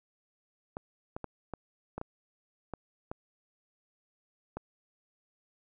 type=clicks; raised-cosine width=1 ms; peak=-23 dBFS; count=9; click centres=0.769 / 1.165 / 1.243 / 1.537 / 1.98 / 2.014 / 2.737 / 3.115 / 4.57 s; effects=none